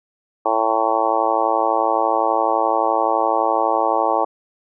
harmonic tone, 111.8 Hz, A2, 28 cents sharp, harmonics 3 / 4 / 5 / 6 / 7 / 8 / 9 / 10, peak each -27 / -26 / -23 / -24 / -21 / -22 / -27 / -24 dBFS, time 0.45-4.25 s, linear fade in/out 10 ms, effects none

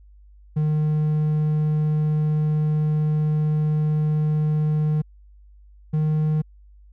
triangle tone pair in turn, 152.6 / 154.02 Hz, D#3 / D#3, -33 / -17 cents, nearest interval unison, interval 16 cents, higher second, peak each -16 dBFS, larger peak neither, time 0.56-5.02 / 5.93-6.42 s, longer first, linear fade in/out 10 ms, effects added 50 Hz sine -46 dBFS peak until 6.92 s

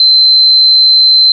sine tone, 4086 Hz, C8, 42 cents flat, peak -3 dBFS, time 0-1.32 s, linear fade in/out 2 ms, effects none

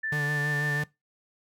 sine tone with pitch glide, 1765 to 1779.3 Hz, A6 to A6, +5 to +19 cents, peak -28 dBFS, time 0.03-0.83 s, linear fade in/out 10 ms, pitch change +14 cents, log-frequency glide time 0.29-0.6 s
45% pulse tone with vibrato, 147.2 Hz, D3, 4 cents sharp, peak -28 dBFS, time 0.12-0.84 s, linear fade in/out 5 ms, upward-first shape sine, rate 6.1 Hz, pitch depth 27 cents each way
effects noise-tail reverb RT60 0.2 s tail -20 dB re dry

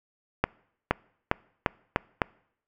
accelerating click train, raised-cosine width 0.5 ms, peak -6 dBFS, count 6, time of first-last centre 0.44-2.218 s, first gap 470 ms, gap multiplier 0.86, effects noise-tail reverb RT60 0.7 s tail -25 dB re dry

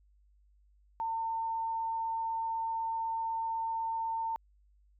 sine tone, 904 Hz, A5, 47 cents sharp, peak -31 dBFS, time 1-4.36 s, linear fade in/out 0 ms, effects added 50 Hz sine -62 dBFS peak until 4.99 s

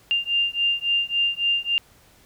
sine beating tone pair, 2794 / 2797.6 Hz, F7 / F7, 0 / +2 cents, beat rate 3.6 Hz, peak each -23 dBFS, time 0.11-1.78 s, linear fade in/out 0 ms, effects pink hiss -55 dBFS RMS until 2.25 s

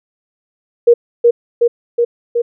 sine tone with echo, 473.4 Hz, A#4, 27 cents sharp, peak -3 dBFS, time 0.87-0.94 s, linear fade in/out 10 ms, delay 370 ms, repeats 4, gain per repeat -2 dB, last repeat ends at 2.42 s, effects none

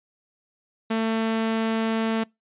sawtooth tone, 223.6 Hz, A3, 28 cents sharp, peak -18 dBFS, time 0.9-2.24 s, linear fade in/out 10 ms, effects noise-tail reverb RT60 0.2 s tail -25 dB re dry + resampled to 8000 Hz

